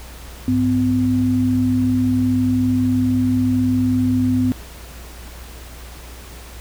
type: tone pair together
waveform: sine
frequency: 100.76 / 253.9 Hz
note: G2 / B3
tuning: +48 / +48 cents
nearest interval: octave + major third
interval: 1600 cents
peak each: -21 / -15 dBFS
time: 0.48-4.52 s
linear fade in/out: 0 ms
effects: added 60 Hz sine -36 dBFS peak until 6.6 s + pink hiss -40 dBFS RMS until 6.6 s